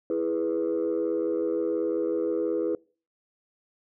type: chord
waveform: sine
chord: E major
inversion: none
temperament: equal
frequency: 329.6 / 415.3 / 493.9 Hz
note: E4 / G#4 / B4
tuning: 0 / 0 / 0 cents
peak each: -27 / -28 / -27 dBFS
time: 0.1-2.75 s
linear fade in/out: 2 ms
effects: noise-tail reverb RT60 0.4 s tail -26 dB re dry + tanh soft clip ceiling -19 dBFS